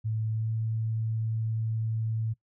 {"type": "tone with pitch glide", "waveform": "sine", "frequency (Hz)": [110, 111.47], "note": ["A2", "A2"], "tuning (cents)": [0, 23], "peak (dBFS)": -27, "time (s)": [0.04, 2.34], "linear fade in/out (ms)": 20, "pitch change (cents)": 23, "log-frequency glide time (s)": [0.31, 0.5], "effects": ["noise-tail reverb RT60 0.1 s tail -20 dB re dry"]}